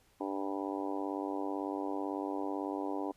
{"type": "harmonic tone", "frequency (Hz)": 98, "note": "G2", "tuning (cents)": 0, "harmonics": [3, 4, 5, 6, 7, 8, 9, 10], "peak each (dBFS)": [-37, -41, -44, -45, -46, -43, -46, -45], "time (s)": [0.2, 3.12], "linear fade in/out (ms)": 10, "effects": ["pink hiss -68 dBFS RMS until 3.16 s", "resampled to 32000 Hz"]}